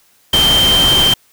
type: tone in noise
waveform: sine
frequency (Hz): 3136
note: G7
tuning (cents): 0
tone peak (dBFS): -9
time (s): 0.33-1.14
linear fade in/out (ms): 5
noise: pink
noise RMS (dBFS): -17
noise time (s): 0.33-1.14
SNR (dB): +5
effects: white hiss -53 dBFS RMS until 1.32 s